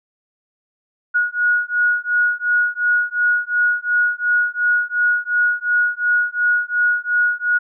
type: beating tone pair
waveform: sine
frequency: 1450 / 1452.8 Hz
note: F#6 / F#6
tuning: -35 / -32 cents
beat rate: 2.8 Hz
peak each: -18 dBFS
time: 1.14-7.59 s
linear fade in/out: 20 ms
effects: none